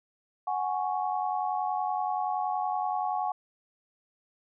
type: chord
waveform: sine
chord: F# suspended second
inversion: none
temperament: equal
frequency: 740 / 830.6 / 1108.7 Hz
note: F#5 / G#5 / C#6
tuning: 0 / 0 / 0 cents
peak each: -30 / -31 / -35 dBFS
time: 0.47-3.32 s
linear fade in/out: 5 ms
effects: none